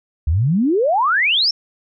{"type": "exponential sweep", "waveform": "sine", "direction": "up", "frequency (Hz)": [69.3, 5588], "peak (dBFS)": -13, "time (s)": [0.27, 1.51], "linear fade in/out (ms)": 5, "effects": []}